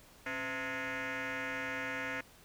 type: tone with frequency modulation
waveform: sine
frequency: 120 Hz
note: B2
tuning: 49 cents flat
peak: -33 dBFS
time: 0.26-2.21 s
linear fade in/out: 5 ms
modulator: 390 Hz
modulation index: 5.8
effects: tanh soft clip ceiling -34 dBFS + pink hiss -59 dBFS RMS until 2.44 s